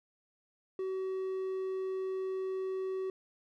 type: tone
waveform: triangle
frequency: 378.6 Hz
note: F#4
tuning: 40 cents sharp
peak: -31 dBFS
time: 0.79-3.1 s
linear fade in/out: 2 ms
effects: none